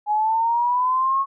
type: linear sweep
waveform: sine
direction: up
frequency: 830.6 to 1100 Hz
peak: -17 dBFS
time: 0.06-1.26 s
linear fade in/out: 50 ms
effects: none

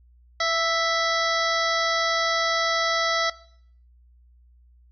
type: harmonic tone with a mistuned harmonic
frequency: 659.3 Hz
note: E5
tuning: in tune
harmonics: 1 / 2 / 3 / 5 / 6 / 7 / 8 / 9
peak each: -27 / -26 / -27 / -34 / -31 / -33 / -33 / -37 dBFS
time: 0.4-3.3 s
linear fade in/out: 5 ms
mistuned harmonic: 1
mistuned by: +18 cents
effects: noise-tail reverb RT60 0.6 s tail -19 dB re dry + added 60 Hz sine -52 dBFS peak until 4.91 s

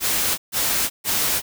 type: noise bursts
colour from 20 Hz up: white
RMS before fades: -21 dBFS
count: 3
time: 0-1.42 s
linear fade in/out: 50 ms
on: 380 ms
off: 140 ms
effects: none

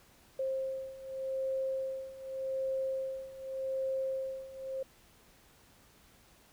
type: beating tone pair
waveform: sine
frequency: 530 / 530.85 Hz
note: C5 / C5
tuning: +22 / +25 cents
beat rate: 0.85 Hz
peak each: -38 / -35 dBFS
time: 0.39-4.83 s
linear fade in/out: 5 ms
effects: pink hiss -62 dBFS RMS until 6.52 s

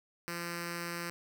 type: tone with notch filter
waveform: 5% pulse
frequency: 171.7 Hz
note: F3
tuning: 29 cents flat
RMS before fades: -39 dBFS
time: 0.28-1.1 s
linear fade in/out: 0 ms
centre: 750 Hz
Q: 1.2
effects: none

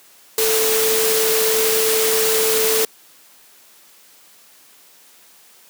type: tone in noise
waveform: sine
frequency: 442.3 Hz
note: A4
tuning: 9 cents sharp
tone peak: -18 dBFS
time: 0.38-2.85 s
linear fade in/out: 2 ms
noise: white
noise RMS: -19 dBFS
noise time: 0.38-2.85 s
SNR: -2 dB
effects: white hiss -49 dBFS RMS until 5.69 s + high-pass 200 Hz 12 dB/octave

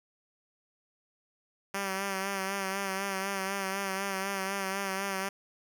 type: tone with vibrato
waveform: 5% pulse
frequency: 194.4 Hz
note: G3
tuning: 14 cents flat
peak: -20 dBFS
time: 1.74-5.29 s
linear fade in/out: 5 ms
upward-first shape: sine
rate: 4 Hz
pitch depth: 39 cents each way
effects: none

